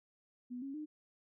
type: tone with pitch steps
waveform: sine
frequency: 246.9 / 274 / 304 Hz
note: B3 / C#4 / D#4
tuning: 0 / -20 / -40 cents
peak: -40 dBFS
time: 0.5-0.86 s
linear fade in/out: 20 ms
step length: 120 ms
effects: none